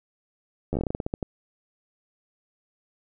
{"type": "slowing click train", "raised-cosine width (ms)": 2, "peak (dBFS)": -14, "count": 14, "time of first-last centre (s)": [0.73, 1.228], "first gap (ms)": 11, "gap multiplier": 1.19, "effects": []}